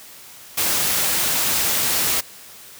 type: noise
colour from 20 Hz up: white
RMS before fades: -20 dBFS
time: 0.57-2.21 s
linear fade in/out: 10 ms
effects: white hiss -42 dBFS RMS until 2.79 s + high-pass 60 Hz 12 dB/octave